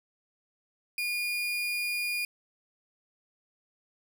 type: tone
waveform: 35% pulse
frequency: 2430 Hz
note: D#7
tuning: 42 cents flat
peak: -27 dBFS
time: 0.98-2.25 s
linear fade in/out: 2 ms
effects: none